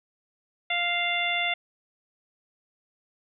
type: harmonic tone with a mistuned harmonic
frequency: 698.5 Hz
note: F5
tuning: in tune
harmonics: 1 / 2 / 3 / 4 / 5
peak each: -31 / -37 / -27 / -31 / -31 dBFS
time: 0.7-1.54 s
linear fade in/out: 5 ms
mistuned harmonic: 4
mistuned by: -16 cents
effects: none